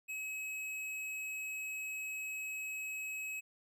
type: tone with tanh clipping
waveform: sine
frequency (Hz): 2560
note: D#7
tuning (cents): +49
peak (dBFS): -40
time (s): 0.08-3.41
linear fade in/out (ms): 20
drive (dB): 17
effects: none